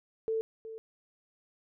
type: tone with echo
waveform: sine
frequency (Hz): 445.1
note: A4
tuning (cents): +20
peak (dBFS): -28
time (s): 0.28-0.41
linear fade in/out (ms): 0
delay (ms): 370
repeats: 1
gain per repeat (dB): -12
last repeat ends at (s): 0.78
effects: none